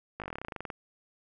slowing click train, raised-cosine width 0.5 ms, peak -22 dBFS, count 17, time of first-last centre 0.2-0.702 s, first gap 18 ms, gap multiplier 1.07, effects none

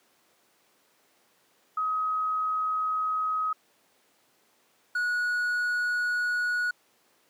sine / triangle tone pair in turn, 1266 / 1459.6 Hz, D#6 / F#6, +30 / -24 cents, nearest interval major second, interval 246 cents, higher second, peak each -25 / -23 dBFS, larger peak second, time 1.77-3.53 / 4.95-6.71 s, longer neither, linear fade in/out 5 ms, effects pink hiss -65 dBFS RMS until 7.29 s + high-pass 300 Hz 12 dB/octave

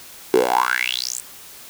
10% pulse tone with high-pass filter sweep, 61.74 Hz, B1, in tune, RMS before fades -20 dBFS, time 0.34-1.2 s, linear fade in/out 0 ms, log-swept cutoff 380 to 8500 Hz, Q 8.8, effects white hiss -41 dBFS RMS until 1.69 s

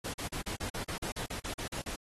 pink noise bursts, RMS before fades -38 dBFS, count 14, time 0.04-1.96 s, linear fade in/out 10 ms, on 100 ms, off 40 ms, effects AAC 32 kbps

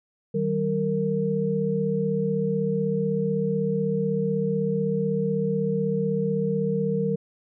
sine tone cluster, 157 / 193 / 460.3 Hz, D#3 / G3 / A#4, +16 / -27 / -22 cents, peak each -28 / -26 / -25 dBFS, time 0.34-7.16 s, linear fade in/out 10 ms, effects none

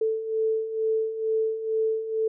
sine beating tone pair, 440 / 442.2 Hz, A4 / A4, 0 / +9 cents, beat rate 2.2 Hz, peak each -30 / -24 dBFS, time 0.01-2.28 s, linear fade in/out 5 ms, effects none

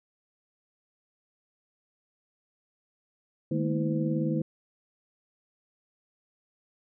sine tone cluster, 154.3 / 212.1 / 231.8 / 324.5 / 511 Hz, D#3 / G#3 / A#3 / E4 / C5, -14 / +37 / -10 / -27 / -41 cents, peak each -29 / -33 / -32 / -31 / -36 dBFS, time 3.51-4.42 s, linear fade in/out 5 ms, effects none

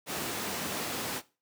pink high-pass noise, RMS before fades -35 dBFS, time 0.06-1.22 s, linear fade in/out 50 ms, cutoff 190 Hz, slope 12 dB/octave, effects noise-tail reverb RT60 0.3 s tail -18 dB re dry

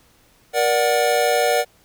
square chord, Bb augmented, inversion none, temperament equal with one note detuned, 475.1 / 587.3 / 740 Hz, Bb4 / D5 / F#5, +33 / 0 / 0 cents, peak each -21 dBFS, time 0.53-1.65 s, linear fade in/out 50 ms, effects pink hiss -56 dBFS RMS until 1.84 s

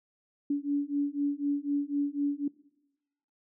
sine beating tone pair, 284.1 / 288.1 Hz, C#4 / D4, +43 / -33 cents, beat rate 4 Hz, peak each -30 dBFS, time 0.5-2.48 s, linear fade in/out 5 ms, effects noise-tail reverb RT60 1.0 s tail -22 dB re dry

